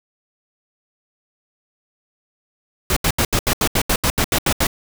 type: noise bursts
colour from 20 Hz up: pink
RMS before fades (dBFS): -17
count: 13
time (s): 2.9-4.669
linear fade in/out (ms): 2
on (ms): 65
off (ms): 77
effects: none